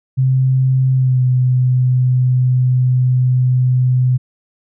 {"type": "tone with pitch glide", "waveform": "sine", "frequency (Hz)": [130.81, 126.87], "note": ["C3", "B2"], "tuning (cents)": [0, 47], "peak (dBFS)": -10, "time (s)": [0.17, 4.18], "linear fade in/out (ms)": 20, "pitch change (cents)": -53, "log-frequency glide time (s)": [0.94, 1.22], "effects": []}